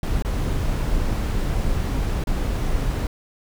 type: noise with dropouts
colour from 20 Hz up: brown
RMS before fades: -22 dBFS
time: 0.03-3.07 s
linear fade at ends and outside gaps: 2 ms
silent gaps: 0.224-0.248 / 2.239-2.271 s
effects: none